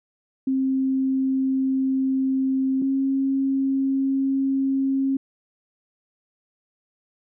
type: tone pair in turn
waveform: sine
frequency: 265.1 / 269.9 Hz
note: C4 / C#4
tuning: +23 / -46 cents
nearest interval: unison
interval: 31 cents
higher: second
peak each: -19 dBFS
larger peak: neither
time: 0.47-2.82 / 2.82-5.17 s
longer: neither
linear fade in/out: 5 ms
effects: none